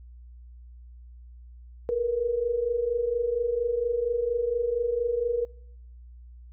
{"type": "tone pair together", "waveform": "sine", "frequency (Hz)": [457, 481.3], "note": ["A#4", "B4"], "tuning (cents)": [-34, -45], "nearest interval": "minor second", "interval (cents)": 89, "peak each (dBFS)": [-29, -25], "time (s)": [1.89, 5.45], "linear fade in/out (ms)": 0, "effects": ["noise-tail reverb RT60 0.8 s tail -26 dB re dry", "added 60 Hz sine -44 dBFS peak until 6.52 s"]}